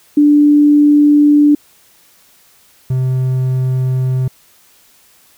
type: tone pair in turn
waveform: sine / triangle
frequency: 293.7 / 129.25 Hz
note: D4 / C3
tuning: 0 / -21 cents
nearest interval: octave + major second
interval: 1421 cents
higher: first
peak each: -5 / -10 dBFS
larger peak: first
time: 0.17-1.55 / 2.9-4.28 s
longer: neither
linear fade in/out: 5 ms
effects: white hiss -49 dBFS RMS until 5.37 s